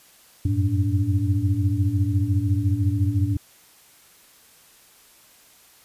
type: tone cluster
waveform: sine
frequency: 89.7 / 95.5 / 109.5 / 289.1 Hz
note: F2 / G2 / A2 / D4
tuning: +47 / -45 / -8 / -27 cents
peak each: -27 / -22 / -23 / -27 dBFS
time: 0.45-3.37 s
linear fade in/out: 5 ms
effects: white hiss -53 dBFS RMS until 5.84 s + resampled to 32000 Hz